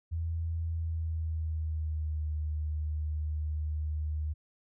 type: tone with pitch glide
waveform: sine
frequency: 82.41 to 76.45 Hz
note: E2 to D#2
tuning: 0 to -30 cents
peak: -30 dBFS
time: 0.11-4.34 s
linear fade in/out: 20 ms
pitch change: -130 cents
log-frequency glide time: 0.67-2.29 s
effects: none

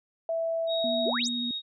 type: tone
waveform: sine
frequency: 659 Hz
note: E5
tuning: 1 cent flat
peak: -26 dBFS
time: 0.29-1.1 s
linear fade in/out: 2 ms
type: tone with pitch glide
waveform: sine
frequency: 3774 to 3750 Hz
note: A#7 to A#7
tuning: +21 to +10 cents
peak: -30 dBFS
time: 0.67-1.62 s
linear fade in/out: 50 ms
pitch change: -11 cents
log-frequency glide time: 1.14-1.29 s
type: tone with vibrato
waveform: sine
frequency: 239.7 Hz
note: A#3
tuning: 48 cents sharp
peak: -31 dBFS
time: 0.84-1.51 s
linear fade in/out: 2 ms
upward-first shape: square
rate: 14 Hz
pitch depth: 13 cents each way
type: exponential sweep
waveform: sine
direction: up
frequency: 284 to 8870 Hz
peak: -28 dBFS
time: 1.05-1.29 s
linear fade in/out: 20 ms
effects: none

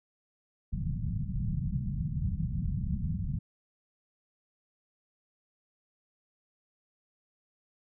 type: low-pass noise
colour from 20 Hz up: white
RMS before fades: -32 dBFS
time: 0.72-3.39 s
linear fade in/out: 5 ms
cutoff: 190 Hz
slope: 48 dB/octave
effects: none

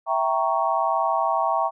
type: chord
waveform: sine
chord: E diminished seventh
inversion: none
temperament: equal with one note detuned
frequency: 659.3 / 780.4 / 932.3 / 1108.7 Hz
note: E5 / G5 / Bb5 / Db6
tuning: 0 / -8 / 0 / 0 cents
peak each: -25 dBFS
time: 0.06-1.71 s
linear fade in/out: 50 ms
effects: none

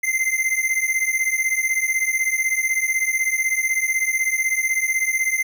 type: beating tone pair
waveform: square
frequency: 2069 / 2085 Hz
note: C7 / C7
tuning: -20 / -7 cents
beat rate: 16 Hz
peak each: -23 / -22 dBFS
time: 0.03-5.43 s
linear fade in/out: 10 ms
effects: none

